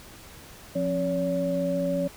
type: tone cluster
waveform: sine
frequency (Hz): 175.6 / 270 / 568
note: F3 / C#4 / C#5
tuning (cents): +10 / -45 / +42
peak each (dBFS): -29 / -30 / -26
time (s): 0.75-2.08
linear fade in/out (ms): 10
effects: pink hiss -47 dBFS RMS until 2.16 s